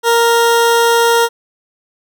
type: tone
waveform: 20% pulse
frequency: 466.2 Hz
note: A#4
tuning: in tune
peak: -4 dBFS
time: 0.03-1.29 s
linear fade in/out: 50 ms
effects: none